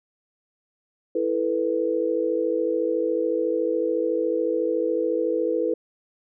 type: chord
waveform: sine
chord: E suspended fourth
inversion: none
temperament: equal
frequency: 329.6 / 440 / 493.9 Hz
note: E4 / A4 / B4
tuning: 0 / 0 / 0 cents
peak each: -26 / -26 / -24 dBFS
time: 1.15-5.74 s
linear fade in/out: 5 ms
effects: none